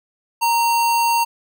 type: tone with sample-and-hold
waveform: sine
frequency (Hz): 932.3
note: A#5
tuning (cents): 0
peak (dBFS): -14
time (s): 0.41-1.25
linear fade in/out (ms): 20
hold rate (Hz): 3675
effects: none